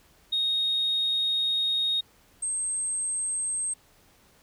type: tone pair in turn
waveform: sine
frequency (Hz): 3729 / 8371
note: A#7 / C9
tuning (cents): 0 / 0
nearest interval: octave + major second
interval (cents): 1400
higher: second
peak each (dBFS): -22 / -26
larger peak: first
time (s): 0.32-2.01 / 2.42-3.74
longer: first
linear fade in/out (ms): 10
effects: tanh soft clip ceiling -19 dBFS + pink hiss -60 dBFS RMS until 4.42 s